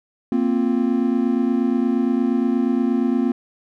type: chord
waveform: triangle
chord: Bb suspended second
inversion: none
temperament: equal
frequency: 233.1 / 261.6 / 349.2 Hz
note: Bb3 / C4 / F4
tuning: 0 / 0 / 0 cents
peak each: -18 / -18 / -23 dBFS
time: 0.32-3.32 s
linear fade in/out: 2 ms
effects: none